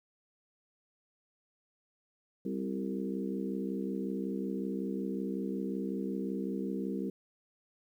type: harmonic tone with a mistuned harmonic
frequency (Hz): 65.41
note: C2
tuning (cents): 0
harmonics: 3 / 4 / 5 / 6 / 7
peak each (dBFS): -36 / -38 / -40 / -42 / -43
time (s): 2.45-7.1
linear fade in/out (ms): 5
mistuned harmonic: 5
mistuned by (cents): +38
effects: 11-bit